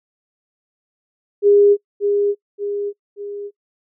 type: tone with echo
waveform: sine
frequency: 407.2 Hz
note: G#4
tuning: 34 cents flat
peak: -8 dBFS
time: 1.42-1.77 s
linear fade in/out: 50 ms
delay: 580 ms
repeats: 3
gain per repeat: -6 dB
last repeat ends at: 3.51 s
effects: noise-tail reverb RT60 0.1 s tail -25 dB re dry